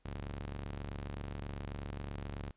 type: ring-modulated tone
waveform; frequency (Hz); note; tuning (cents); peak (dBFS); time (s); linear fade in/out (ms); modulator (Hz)
sawtooth; 71; C#2; +42; -33; 0.05-2.51; 5; 21.7
effects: pink hiss -75 dBFS RMS until 2.56 s + resampled to 8000 Hz